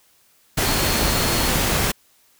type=tone in noise; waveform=sine; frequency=4316 Hz; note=C#8; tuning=47 cents flat; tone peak=-29 dBFS; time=0.65-1.5 s; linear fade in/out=10 ms; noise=pink; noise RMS=-20 dBFS; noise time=0.57-1.92 s; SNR=-12 dB; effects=white hiss -58 dBFS RMS until 2.39 s